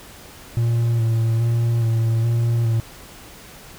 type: tone with vibrato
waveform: triangle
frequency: 115.3 Hz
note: A#2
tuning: 19 cents flat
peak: -14 dBFS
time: 0.57-2.8 s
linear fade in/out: 0 ms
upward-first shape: square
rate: 1.2 Hz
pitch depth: 24 cents each way
effects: pink hiss -42 dBFS RMS until 3.78 s